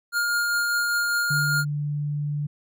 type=tone with tremolo; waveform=square; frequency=1414 Hz; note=F6; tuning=21 cents sharp; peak=-21 dBFS; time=0.12-1.65 s; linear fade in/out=50 ms; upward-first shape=triangle; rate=5 Hz; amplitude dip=25%
type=tone; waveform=sine; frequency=146.83 Hz; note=D3; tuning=in tune; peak=-24 dBFS; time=1.3-2.47 s; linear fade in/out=10 ms
effects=none